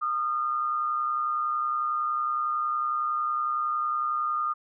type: tone pair together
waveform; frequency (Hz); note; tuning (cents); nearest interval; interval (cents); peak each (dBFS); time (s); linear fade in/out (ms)
sine; 1222.1 / 1353; D#6 / E6; -31 / +45; major second; 176; -25 / -35; 0.01-4.54; 20
effects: none